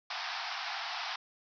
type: band-pass noise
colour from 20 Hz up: pink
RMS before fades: -38 dBFS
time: 0.1-1.16 s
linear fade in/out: 5 ms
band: 690 to 5500 Hz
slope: 96 dB/octave
effects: none